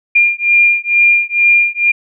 sine beating tone pair, 2402 / 2404.2 Hz, D7 / D7, +38 / +40 cents, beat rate 2.2 Hz, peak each -11 dBFS, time 0.15-1.92 s, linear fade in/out 10 ms, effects none

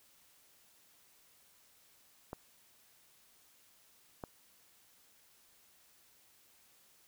clicks, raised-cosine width 1 ms, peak -27 dBFS, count 2, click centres 2.331 / 4.238 s, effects white hiss -66 dBFS RMS until 7.07 s

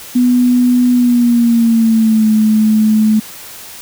sine tone with pitch glide, 247 to 216.3 Hz, B3 to A3, 0 to -29 cents, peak -7 dBFS, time 0.15-3.2 s, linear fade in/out 10 ms, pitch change -229 cents, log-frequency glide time 0.93-2.3 s, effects white hiss -32 dBFS RMS until 3.81 s

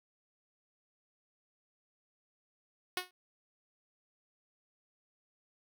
5% pulse tone with exponential decay, 364.7 Hz, F#4, 25 cents flat, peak -18 dBFS, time 2.97-3.11 s, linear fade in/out 2 ms, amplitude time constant 29 ms, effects none

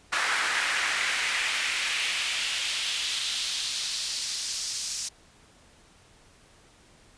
brown noise with high-pass filter sweep, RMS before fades -29 dBFS, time 0.12-5.09 s, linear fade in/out 10 ms, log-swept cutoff 1500 to 5800 Hz, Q 1.9, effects pink hiss -57 dBFS RMS until 7.17 s + resampled to 22050 Hz

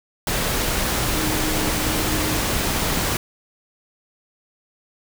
sine tone in noise, 310 Hz, D#4, 6 cents flat, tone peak -27 dBFS, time 1.14-2.37 s, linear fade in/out 2 ms, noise pink, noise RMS -22 dBFS, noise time 0.27-3.17 s, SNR -8 dB, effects none

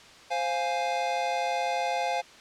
square chord, F minor, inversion second, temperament equal, 523.3 / 698.5 / 830.6 Hz, C5 / F5 / Ab5, 0 / 0 / 0 cents, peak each -34 / -30 / -31 dBFS, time 0.3-2.22 s, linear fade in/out 20 ms, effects white hiss -50 dBFS RMS until 2.4 s + low-pass 5000 Hz 12 dB/octave

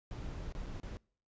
brown noise with dropouts, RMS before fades -42 dBFS, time 0.11-0.97 s, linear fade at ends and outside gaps 0 ms, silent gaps 0.238-0.242 / 0.523-0.551 / 0.662-0.667 / 0.799-0.832 s, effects noise-tail reverb RT60 0.5 s tail -25 dB re dry + resampled to 16000 Hz

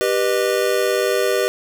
square chord, G augmented, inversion none, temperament just, 392 / 490 / 612.5 Hz, G4 / B4 / D#5, 0 / -14 / -27 cents, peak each -21 / -21 / -23 dBFS, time 0.01-1.48 s, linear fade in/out 0 ms, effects none

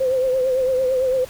sine tone with vibrato, 517 Hz, C5, 21 cents flat, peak -16 dBFS, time 0-1.25 s, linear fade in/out 10 ms, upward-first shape triangle, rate 8.9 Hz, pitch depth 61 cents each way, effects pink hiss -41 dBFS RMS until 1.29 s

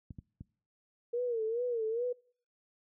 clicks, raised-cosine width 5 ms, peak -31 dBFS, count 3, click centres 0.107 / 0.187 / 0.409 s
sine tone with vibrato, 465.5 Hz, A#4, 2 cents flat, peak -30 dBFS, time 1.13-2.13 s, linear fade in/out 10 ms, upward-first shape sine, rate 2.4 Hz, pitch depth 110 cents each way
effects noise-tail reverb RT60 0.5 s tail -25 dB re dry + high-pass 60 Hz 12 dB/octave

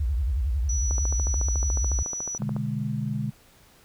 sine tone with vibrato, 64.7 Hz, C2, 19 cents flat, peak -22 dBFS, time 0-2.03 s, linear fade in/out 5 ms, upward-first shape sine, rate 11 Hz, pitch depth 300 cents each way
sine tone, 5900 Hz, F#8, 6 cents flat, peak -29 dBFS, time 0.69-2.38 s, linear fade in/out 5 ms
click train, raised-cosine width 1 ms, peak -22 dBFS, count 24, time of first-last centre 0.91-2.565 s, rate 13.9 Hz
sine chord, G# diminished, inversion first, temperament equal, 123.47 / 146.83 / 207.7 Hz, B2 / D3 / G#3, 0 / 0 / 0 cents, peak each -30 dBFS, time 2.39-3.31 s, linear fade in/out 20 ms
effects pink hiss -56 dBFS RMS until 3.84 s

